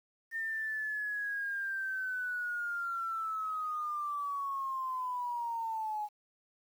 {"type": "linear sweep", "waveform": "sine", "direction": "down", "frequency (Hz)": [1821, 830.6], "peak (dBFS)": -33, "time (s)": [0.31, 6.09], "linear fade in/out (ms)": 50, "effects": ["10-bit"]}